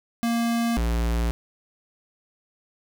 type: tone pair in turn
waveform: square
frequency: 233.1 / 57.84 Hz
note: A#3 / A#1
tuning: 0 / -13 cents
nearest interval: 2 octaves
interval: 2413 cents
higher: first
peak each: -22 dBFS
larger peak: neither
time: 0.23-0.77 / 0.77-1.31 s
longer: neither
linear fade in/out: 0 ms
effects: none